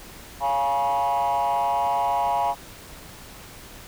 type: tone with frequency modulation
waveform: sine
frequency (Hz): 832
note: G#5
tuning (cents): +3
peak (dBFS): -18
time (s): 0.4-2.55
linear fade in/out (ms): 50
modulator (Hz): 135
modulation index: 1.3
effects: tanh soft clip ceiling -18 dBFS + pink hiss -43 dBFS RMS until 3.87 s